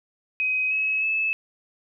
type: tone with pitch steps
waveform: sine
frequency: 2523 / 2568 / 2606 Hz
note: D#7 / E7 / E7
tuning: +23 / -46 / -20 cents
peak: -21 dBFS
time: 0.4-1.33 s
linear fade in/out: 0 ms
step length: 310 ms
effects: none